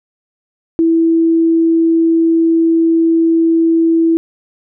sine tone, 329.1 Hz, E4, 3 cents flat, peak -8 dBFS, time 0.79-4.17 s, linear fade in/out 0 ms, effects none

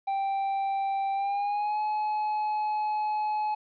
triangle tone with pitch glide, 784 to 850 Hz, G5 to G#5, 0 to +40 cents, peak -24 dBFS, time 0.07-3.55 s, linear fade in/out 10 ms, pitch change +140 cents, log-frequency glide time 1.13-1.8 s, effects resampled to 11025 Hz + 11-bit

